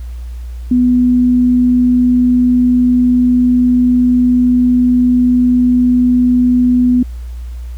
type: tone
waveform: sine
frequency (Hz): 247.9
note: B3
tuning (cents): +7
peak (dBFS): -7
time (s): 0.71-7.03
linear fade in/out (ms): 5
effects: added 60 Hz sine -22 dBFS peak until 7.77 s + pink hiss -47 dBFS RMS until 7.77 s